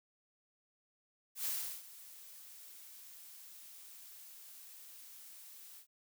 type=noise with ADSR envelope; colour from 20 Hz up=blue; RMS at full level=-36 dBFS; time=1.35-5.87 s; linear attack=110 ms; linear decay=360 ms; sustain=-18 dB; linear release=92 ms; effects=none